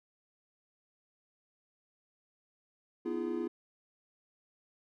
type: chord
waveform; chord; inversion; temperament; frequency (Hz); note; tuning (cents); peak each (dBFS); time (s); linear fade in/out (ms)
triangle; F half-diminished seventh; second; equal with one note detuned; 246.9 / 311.1 / 341.6 / 415.3; Cb4 / Eb4 / F4 / Ab4; 0 / 0 / -38 / 0; -37 / -39 / -33 / -38; 3.05-3.48; 10
effects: none